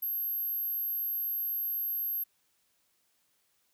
sine tone, 12544 Hz, G9, in tune, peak -30 dBFS, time 0.02-2.24 s, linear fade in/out 10 ms, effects white hiss -73 dBFS RMS until 3.73 s

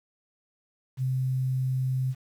sine tone with quantisation, 130 Hz, C3, 11 cents flat, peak -24 dBFS, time 0.97-2.15 s, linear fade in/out 50 ms, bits 9, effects none

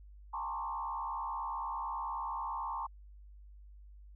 sine tone with frequency modulation, 987.8 Hz, B5, in tune, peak -35 dBFS, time 0.33-2.87 s, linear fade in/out 10 ms, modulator 69.2 Hz, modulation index 2.1, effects added 50 Hz sine -51 dBFS peak until 4.15 s

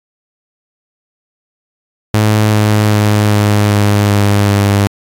sawtooth tone with pitch steps, 107 / 105.95 / 104.92 / 103.89 / 102.88 / 101.87 / 100.88 Hz, A2 / G#2 / G#2 / G#2 / G#2 / G#2 / G#2, -48 / +35 / +18 / +1 / -16 / -33 / -50 cents, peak -4 dBFS, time 2.14-4.87 s, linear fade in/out 0 ms, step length 390 ms, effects AAC 64 kbps

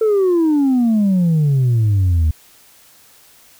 sine exponential sweep, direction down, 450.1 to 75.7 Hz, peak -9 dBFS, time 0.01-2.31 s, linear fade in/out 5 ms, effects tanh soft clip ceiling -10 dBFS + white hiss -48 dBFS RMS until 3.59 s

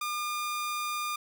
sawtooth tone, 1208 Hz, D6, 48 cents sharp, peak -27 dBFS, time 0.01-1.16 s, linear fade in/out 5 ms, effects none

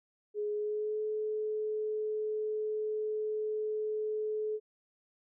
sine tone with pitch glide, 418.3 to 429.1 Hz, G#4 to A4, +12 to -43 cents, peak -31 dBFS, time 0.34-4.6 s, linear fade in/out 50 ms, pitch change +45 cents, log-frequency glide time 0.52-1.01 s, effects none

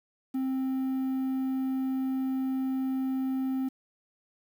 triangle tone with quantisation, 263.2 Hz, C4, 10 cents sharp, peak -25 dBFS, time 0.34-3.69 s, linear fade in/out 10 ms, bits 9, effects none

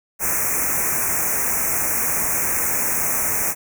white band-stop noise, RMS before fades -21 dBFS, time 0.19-3.55 s, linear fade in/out 50 ms, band 2500 to 5700 Hz, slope 96 dB/octave, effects none

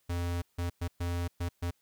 square tone bursts at uneven times, 86.9 Hz, F2, 8 cents flat, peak -31 dBFS, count 6, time 0.09-0.42 / 0.58-0.7 / 0.81-0.88 / 1-1.28 / 1.4-1.49 / 1.62-1.71 s, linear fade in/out 10 ms, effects white hiss -73 dBFS RMS until 1.81 s

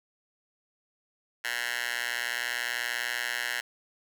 10% pulse tone with high-pass filter, 120.4 Hz, B2, 44 cents flat, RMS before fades -32 dBFS, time 1.44-3.61 s, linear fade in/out 10 ms, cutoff 1700 Hz, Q 2, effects none

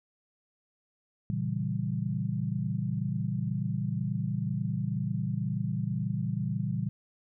sine chord, A# diminished seventh, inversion none, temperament equal with one note detuned, 116.54 / 138.59 / 164.81 / 194.98 Hz, A#2 / C#3 / E3 / G3, 0 / 0 / 0 / -9 cents, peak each -33 / -34 / -34 / -34 dBFS, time 1.3-6.89 s, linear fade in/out 0 ms, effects none

